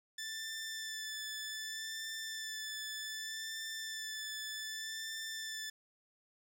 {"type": "tone with vibrato", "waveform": "15% pulse", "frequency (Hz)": 1760, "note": "A6", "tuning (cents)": 0, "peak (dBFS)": -34, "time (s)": [0.18, 5.7], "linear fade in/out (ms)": 5, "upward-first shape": "sine", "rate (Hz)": 0.65, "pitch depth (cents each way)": 19, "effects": []}